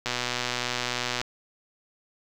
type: click train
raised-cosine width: 0.2 ms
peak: -10 dBFS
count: 143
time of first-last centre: 0.06-1.214 s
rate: 123 Hz
effects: 8-bit